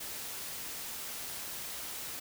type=noise; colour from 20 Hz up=white; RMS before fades=-41 dBFS; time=0-2.2 s; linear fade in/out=10 ms; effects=none